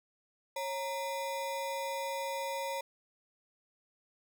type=ring-modulated tone; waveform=square; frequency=740 Hz; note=F#5; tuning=in tune; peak=-32 dBFS; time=0.56-2.81 s; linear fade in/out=5 ms; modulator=193 Hz; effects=none

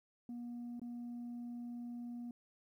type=tone with dropouts; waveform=sine; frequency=239.8 Hz; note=A#3; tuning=49 cents sharp; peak=-40 dBFS; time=0.29-2.31 s; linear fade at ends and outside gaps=2 ms; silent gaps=0.796-0.816 s; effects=tanh soft clip ceiling -41 dBFS + 13-bit

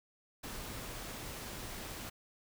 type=noise; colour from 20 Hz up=pink; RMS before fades=-44 dBFS; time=0.43-2.1 s; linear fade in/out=10 ms; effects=none

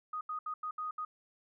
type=tone bursts at uneven times; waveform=sine; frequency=1244.5 Hz; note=D#6; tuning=in tune; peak=-35 dBFS; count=6; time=0.13-0.21 / 0.29-0.39 / 0.46-0.54 / 0.63-0.71 / 0.78-0.91 / 0.98-1.05 s; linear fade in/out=5 ms; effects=none

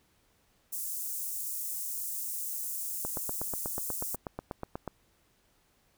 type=high-pass noise; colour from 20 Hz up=white; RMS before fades=-36 dBFS; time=0.72-4.16 s; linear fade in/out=10 ms; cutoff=7200 Hz; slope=24 dB/octave
type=click train; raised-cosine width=1 ms; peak=-21 dBFS; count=16; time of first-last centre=3.05-4.877 s; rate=8.21 Hz
effects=pink hiss -69 dBFS RMS until 5.97 s

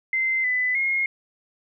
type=tone with pitch steps; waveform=sine; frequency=2074 / 2002 / 2149 Hz; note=C7 / B6 / C7; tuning=-16 / +23 / +46 cents; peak=-20 dBFS; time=0.13-1.06 s; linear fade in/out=2 ms; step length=310 ms; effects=none

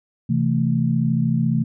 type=chord; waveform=sine; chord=A minor; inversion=first; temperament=equal with one note detuned; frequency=130.81 / 164.81 / 222.7 Hz; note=C3 / E3 / A3; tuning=0 / 0 / +21 cents; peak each=-21 dBFS; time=0.29-1.64 s; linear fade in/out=10 ms; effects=none

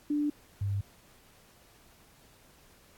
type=tone pair in turn; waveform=sine; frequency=294.6 / 99.8 Hz; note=D4 / G2; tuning=+6 / +32 cents; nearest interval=octave + perfect fifth; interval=1874 cents; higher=first; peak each=-26 / -28 dBFS; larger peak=first; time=0.1-0.3 / 0.61-0.81 s; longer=neither; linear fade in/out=5 ms; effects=pink hiss -60 dBFS RMS until 2.97 s + AAC 64 kbps

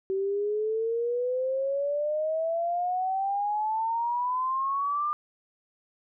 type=exponential sweep; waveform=sine; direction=up; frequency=381.1 to 1207 Hz; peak=-25 dBFS; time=0.1-5.13 s; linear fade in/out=0 ms; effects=none

